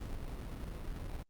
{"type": "noise with sample-and-hold", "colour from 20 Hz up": "brown", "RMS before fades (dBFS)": -41, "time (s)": [0, 1.23], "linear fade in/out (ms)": 10, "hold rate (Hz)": 1575, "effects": ["Opus 48 kbps"]}